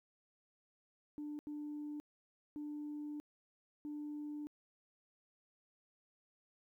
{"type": "tone bursts at uneven times", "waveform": "sine", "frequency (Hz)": 296.6, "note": "D4", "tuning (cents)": 17, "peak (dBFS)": -40, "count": 4, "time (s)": [[1.18, 1.39], [1.47, 2], [2.56, 3.2], [3.85, 4.47]], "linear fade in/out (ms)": 0, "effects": ["tanh soft clip ceiling -38 dBFS", "13-bit"]}